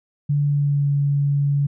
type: tone with pitch glide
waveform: sine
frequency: 144.7 to 142.21 Hz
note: D3 to C#3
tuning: -25 to +45 cents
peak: -16 dBFS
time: 0.29-1.67 s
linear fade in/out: 10 ms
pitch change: -30 cents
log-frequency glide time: 0.43-0.89 s
effects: none

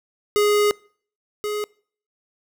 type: tone pair in turn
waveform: square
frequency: 415.3 / 418.9 Hz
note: G#4 / G#4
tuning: 0 / +15 cents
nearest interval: unison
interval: 15 cents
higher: second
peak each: -16 / -24 dBFS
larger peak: first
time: 0.36-0.71 / 1.44-1.64 s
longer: first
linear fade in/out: 0 ms
effects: noise-tail reverb RT60 0.5 s tail -25 dB re dry

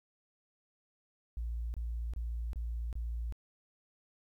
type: tone bursts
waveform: sine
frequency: 57.8 Hz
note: A#1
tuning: 14 cents flat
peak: -33 dBFS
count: 5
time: 1.37-3.324 s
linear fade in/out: 0 ms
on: 370 ms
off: 26 ms
effects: tanh soft clip ceiling -30 dBFS + 12-bit

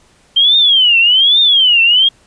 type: tone with vibrato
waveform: sine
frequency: 3136 Hz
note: G7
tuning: in tune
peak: -6 dBFS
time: 0.36-2.09 s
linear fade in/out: 10 ms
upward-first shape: triangle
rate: 1.2 Hz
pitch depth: 280 cents each way
effects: pink hiss -50 dBFS RMS until 2.26 s + resampled to 22050 Hz

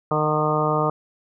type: harmonic tone with a mistuned harmonic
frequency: 153 Hz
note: D#3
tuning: 29 cents flat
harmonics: 1 / 2 / 3 / 4 / 5 / 6 / 7 / 8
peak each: -25 / -29 / -25 / -26 / -28 / -29 / -28 / -25 dBFS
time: 0.11-0.9 s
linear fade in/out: 2 ms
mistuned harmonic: 5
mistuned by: -20 cents
effects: none

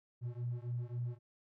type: beating tone pair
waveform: triangle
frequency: 119.4 / 123.1 Hz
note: A#2 / B2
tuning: +42 / -5 cents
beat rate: 3.7 Hz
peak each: -36 / -37 dBFS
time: 0.21-1.19 s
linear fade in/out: 50 ms
effects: tanh soft clip ceiling -32 dBFS

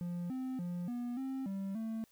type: tone with pitch steps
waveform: triangle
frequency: 174.7 / 258.9 / 175.9 / 242 / 265.5 / 194.8 / 223.1 Hz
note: F3 / C4 / F3 / B3 / C4 / G3 / A3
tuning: +1 / -18 / +13 / -35 / +25 / -11 / +24 cents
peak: -34 dBFS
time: 0.01-2.04 s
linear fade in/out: 0 ms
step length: 290 ms
effects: white hiss -69 dBFS RMS until 2.11 s

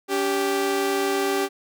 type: tone pair together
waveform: sawtooth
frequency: 283.8 / 391.9 Hz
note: C#4 / G4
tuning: +41 / 0 cents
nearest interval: tritone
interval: 559 cents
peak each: -24 / -18 dBFS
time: 0.08-1.49 s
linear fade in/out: 50 ms
effects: none

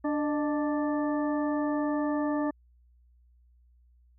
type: harmonic tone with a mistuned harmonic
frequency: 293.7 Hz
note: D4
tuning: in tune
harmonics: 1 / 2 / 3 / 4 / 6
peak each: -27 / -33 / -37 / -39 / -43 dBFS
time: 0.04-2.51 s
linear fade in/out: 10 ms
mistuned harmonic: 2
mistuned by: +59 cents
effects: added 60 Hz sine -58 dBFS peak until 4.18 s

